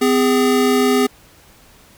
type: tone pair together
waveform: square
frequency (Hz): 254.7 / 408.9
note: C4 / G#4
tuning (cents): -46 / -27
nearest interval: minor sixth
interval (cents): 819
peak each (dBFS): -16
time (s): 0.01-1.07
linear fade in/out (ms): 10
effects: pink hiss -48 dBFS RMS until 1.97 s